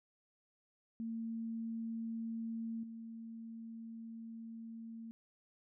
sine tone with level steps, 227.1 Hz, A#3, 45 cents flat, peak -38 / -45 dBFS, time 1-5.11 s, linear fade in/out 0 ms, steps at 2.83 s, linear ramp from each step 5 ms, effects none

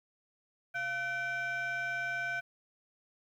sine tone with frequency modulation, 1517 Hz, F#6, 43 cents sharp, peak -30 dBFS, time 0.74-2.41 s, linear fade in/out 20 ms, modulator 824 Hz, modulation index 0.79, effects tanh soft clip ceiling -31 dBFS + 11-bit

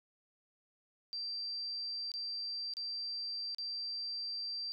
sine tone with dropouts, 4699 Hz, D8, in tune, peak -37 dBFS, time 1.13-4.72 s, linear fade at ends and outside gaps 0 ms, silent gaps 2.117-2.139 / 2.737-2.769 / 3.547-3.584 s, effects none

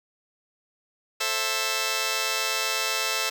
5% pulse chord, A minor, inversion none, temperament just, 440 / 528 / 660 Hz, A4 / C5 / E5, 0 / +16 / +2 cents, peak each -19 dBFS, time 1.2-3.3 s, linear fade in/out 10 ms, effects none

